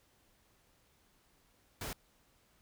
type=noise; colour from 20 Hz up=pink; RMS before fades=-41 dBFS; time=1.81-1.93 s; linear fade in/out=2 ms; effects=pink hiss -70 dBFS RMS until 2.61 s